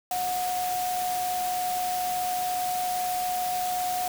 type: tone in noise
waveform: sine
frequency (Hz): 728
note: F#5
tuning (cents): -28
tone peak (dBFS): -26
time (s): 0.11-4.08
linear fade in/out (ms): 2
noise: white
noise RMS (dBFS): -35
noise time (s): 0.11-4.08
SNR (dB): +6
effects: none